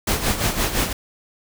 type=noise with tremolo; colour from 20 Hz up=pink; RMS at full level=-19 dBFS; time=0.07-0.93 s; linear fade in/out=5 ms; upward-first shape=sine; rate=5.8 Hz; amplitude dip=65%; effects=none